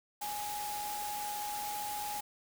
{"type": "tone in noise", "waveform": "sine", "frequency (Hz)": 830.6, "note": "G#5", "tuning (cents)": 0, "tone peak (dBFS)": -37, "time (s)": [0.21, 2.21], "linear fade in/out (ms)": 10, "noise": "white", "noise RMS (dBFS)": -42, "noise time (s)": [0.21, 2.21], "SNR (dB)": 2, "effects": []}